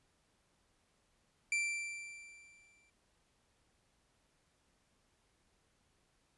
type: tone with exponential decay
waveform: 45% pulse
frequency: 2349 Hz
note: D7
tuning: in tune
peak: -30 dBFS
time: 1.52-2.9 s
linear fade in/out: 2 ms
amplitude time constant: 300 ms
effects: pink hiss -75 dBFS RMS until 6.37 s + resampled to 24000 Hz